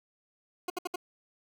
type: tone bursts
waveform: 20% pulse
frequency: 359.4 Hz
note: F4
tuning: 50 cents sharp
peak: -26 dBFS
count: 4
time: 0.68-0.959 s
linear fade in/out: 5 ms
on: 21 ms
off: 65 ms
effects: none